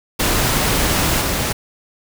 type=noise with level steps; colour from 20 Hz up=pink; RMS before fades=-17 / -20 dBFS; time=0.19-1.53 s; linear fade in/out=10 ms; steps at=1.21 s; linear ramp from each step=2 ms; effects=none